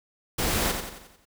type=noise with echo; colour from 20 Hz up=pink; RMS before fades=-26 dBFS; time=0.38-0.72 s; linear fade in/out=10 ms; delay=89 ms; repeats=6; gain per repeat=-6 dB; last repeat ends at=1.254 s; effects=none